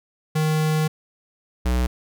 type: tone pair in turn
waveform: square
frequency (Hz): 155.56 / 61.73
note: D#3 / B1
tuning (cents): 0 / 0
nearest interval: octave + major third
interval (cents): 1600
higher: first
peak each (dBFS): -19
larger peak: neither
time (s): 0.35-0.88 / 1.65-1.87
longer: first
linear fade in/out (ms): 10
effects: none